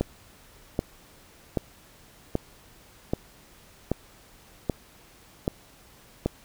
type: click train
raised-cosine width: 2 ms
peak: -10 dBFS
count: 9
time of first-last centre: 0.01-6.26 s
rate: 1.28 Hz
effects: pink hiss -54 dBFS RMS until 6.44 s